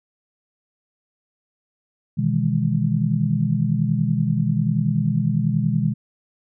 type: chord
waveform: sine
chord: E major seventh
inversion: second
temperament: just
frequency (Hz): 123.61 / 154.51 / 164.81 / 206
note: B2 / D#3 / E3 / G#3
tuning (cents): +2 / -12 / 0 / -14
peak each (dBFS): -23 / -22 / -24 / -23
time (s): 2.17-5.94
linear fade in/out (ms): 20
effects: none